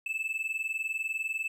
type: tone pair together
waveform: triangle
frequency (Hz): 2617 / 2637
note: E7 / E7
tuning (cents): -13 / 0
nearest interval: unison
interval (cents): 13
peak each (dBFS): -32 / -32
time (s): 0.06-1.48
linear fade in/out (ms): 5
effects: none